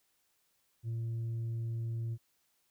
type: tone with tanh clipping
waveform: triangle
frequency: 114.9 Hz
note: A#2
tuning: 25 cents flat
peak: -34 dBFS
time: 0.83-2.18 s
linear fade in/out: 50 ms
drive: 7 dB
effects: white hiss -75 dBFS RMS until 2.7 s